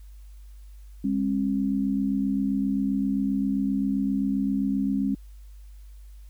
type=tone pair together; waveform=sine; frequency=202 / 269.6 Hz; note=G#3 / C#4; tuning=-48 / -48 cents; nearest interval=perfect fourth; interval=500 cents; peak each=-25 dBFS; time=1.04-5.15 s; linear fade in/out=5 ms; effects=added 50 Hz sine -42 dBFS peak until 6.29 s + white hiss -64 dBFS RMS until 6.29 s